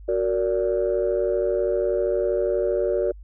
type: chord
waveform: sine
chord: Gb augmented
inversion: none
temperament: just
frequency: 370 / 462.5 / 578.1 Hz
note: Gb4 / Bb4 / D5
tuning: 0 / -14 / -27 cents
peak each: -23 / -24 / -23 dBFS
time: 0.08-3.12 s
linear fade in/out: 10 ms
effects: tanh soft clip ceiling -13 dBFS + added 50 Hz sine -39 dBFS peak until 3.23 s